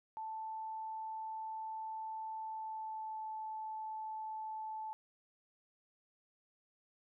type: tone with pitch glide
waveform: sine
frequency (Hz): 880 to 872.4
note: A5 to A5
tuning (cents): 0 to -15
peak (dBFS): -40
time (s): 0.17-4.93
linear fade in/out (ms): 0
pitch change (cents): -15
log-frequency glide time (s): 2.38-3.25
effects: none